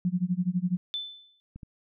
sine tone with tremolo, 179.9 Hz, F#3, 48 cents flat, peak -21 dBFS, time 0.05-0.77 s, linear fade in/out 0 ms, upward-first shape sine, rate 12 Hz, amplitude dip 95%
sine tone with exponential decay, 3520 Hz, A7, in tune, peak -27 dBFS, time 0.94-1.4 s, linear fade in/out 0 ms, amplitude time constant 100 ms
clicks, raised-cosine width 5 ms, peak -30 dBFS, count 2, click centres 1.56 / 1.632 s
effects none

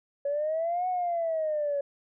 sine exponential two-way sweep, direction up then down, 560 to 740 to 560 Hz, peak -25 dBFS, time 0.25-1.81 s, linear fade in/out 5 ms, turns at 0.88 s, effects tanh soft clip ceiling -21 dBFS

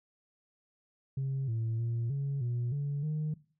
sine tone with pitch steps, 134.9 / 113.2 / 116.6 / 139.3 / 120.7 / 142.9 / 153.2 Hz, C#3 / A2 / A#2 / C#3 / B2 / D3 / D#3, -47 / +50 / +1 / +9 / -39 / -47 / -27 cents, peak -28 dBFS, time 1.17-3.34 s, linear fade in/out 5 ms, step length 310 ms, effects noise-tail reverb RT60 0.4 s tail -20 dB re dry + tanh soft clip ceiling -28 dBFS

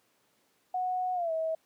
sine tone with pitch glide, 735 to 643.6 Hz, F#5 to E5, -12 to -42 cents, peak -28 dBFS, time 0.74-1.55 s, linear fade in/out 5 ms, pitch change -230 cents, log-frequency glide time 1.14-1.32 s, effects pink hiss -70 dBFS RMS until 1.65 s + high-pass 200 Hz 12 dB/octave

